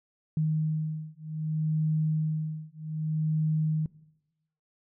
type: beating tone pair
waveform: sine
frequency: 155.6 / 156.24 Hz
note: D#3 / D#3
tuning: 0 / +8 cents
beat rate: 0.64 Hz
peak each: -29 dBFS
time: 0.37-3.86 s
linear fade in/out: 2 ms
effects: noise-tail reverb RT60 0.9 s tail -20 dB re dry